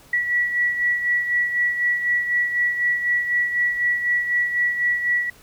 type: beating tone pair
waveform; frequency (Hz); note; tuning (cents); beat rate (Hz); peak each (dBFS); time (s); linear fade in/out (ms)
sine; 1940 / 1944; B6 / B6; -31 / -28; 4; -19 / -27; 0.13-5.3; 5
effects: pink hiss -50 dBFS RMS until 5.42 s